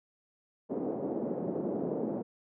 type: band-pass noise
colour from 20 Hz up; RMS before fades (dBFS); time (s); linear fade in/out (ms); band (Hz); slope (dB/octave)
white; -34; 0.69-2.23; 20; 170 to 520; 24
effects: none